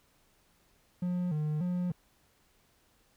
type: tone with vibrato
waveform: triangle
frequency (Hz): 164.81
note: E3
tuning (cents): 0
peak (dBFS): -27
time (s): 1.02-1.92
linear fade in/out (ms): 5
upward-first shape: square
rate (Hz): 1.7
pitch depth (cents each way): 140
effects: pink hiss -68 dBFS RMS until 3.16 s